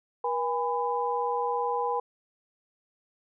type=tone cluster; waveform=sine; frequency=481.5 / 818 / 1001 Hz; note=B4 / G#5 / B5; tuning=-44 / -26 / +23 cents; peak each=-30 dBFS; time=0.24-2 s; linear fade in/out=5 ms; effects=none